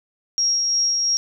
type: tone with tremolo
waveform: sine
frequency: 5600 Hz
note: F8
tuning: 4 cents sharp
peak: -16 dBFS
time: 0.38-1.17 s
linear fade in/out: 0 ms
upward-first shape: sine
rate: 2.9 Hz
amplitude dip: 25%
effects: none